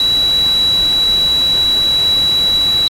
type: tone in noise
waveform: sine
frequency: 3918 Hz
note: B7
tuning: 15 cents flat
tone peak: -10 dBFS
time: 0-2.88 s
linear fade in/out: 2 ms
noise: pink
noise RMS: -28 dBFS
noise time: 0-2.88 s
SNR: +15 dB
effects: AAC 48 kbps